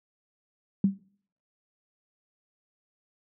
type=tone with exponential decay; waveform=sine; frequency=196 Hz; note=G3; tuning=in tune; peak=-15 dBFS; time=0.84-0.99 s; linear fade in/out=2 ms; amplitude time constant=32 ms; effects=noise-tail reverb RT60 0.6 s tail -24 dB re dry + high-pass 100 Hz 12 dB/octave